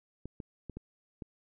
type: clicks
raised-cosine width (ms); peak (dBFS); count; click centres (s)
3; -28; 5; 0.256 / 0.402 / 0.697 / 0.77 / 1.222
effects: none